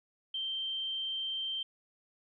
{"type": "tone", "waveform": "sine", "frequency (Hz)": 3136, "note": "G7", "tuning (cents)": 0, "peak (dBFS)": -33, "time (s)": [0.34, 1.63], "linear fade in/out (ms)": 5, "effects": []}